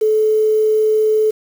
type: tone with quantisation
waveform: sine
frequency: 432.6 Hz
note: A4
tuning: 29 cents flat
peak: -11 dBFS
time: 0.01-1.31 s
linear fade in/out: 10 ms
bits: 6
effects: none